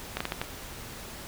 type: slowing click train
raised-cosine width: 0.3 ms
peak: -13 dBFS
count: 5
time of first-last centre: 0.17-0.415 s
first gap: 35 ms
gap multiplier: 1.39
effects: pink hiss -42 dBFS RMS until 1.27 s